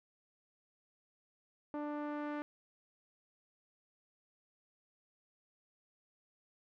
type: tone with low-pass filter sweep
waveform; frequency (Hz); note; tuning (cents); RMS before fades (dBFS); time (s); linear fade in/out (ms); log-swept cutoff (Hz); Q
sawtooth; 295.4; D4; +10; -40; 1.74-2.42; 0; 1000 to 1700; 1.2
effects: none